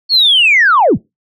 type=linear sweep; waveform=sine; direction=down; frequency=4435 to 55 Hz; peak=-5 dBFS; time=0.09-0.98 s; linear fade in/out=50 ms; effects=noise-tail reverb RT60 0.2 s tail -23 dB re dry + tanh soft clip ceiling -1 dBFS